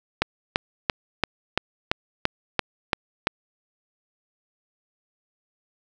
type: click train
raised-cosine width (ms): 0.3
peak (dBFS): -3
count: 10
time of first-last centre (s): 0.22-3.271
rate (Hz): 2.95
effects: none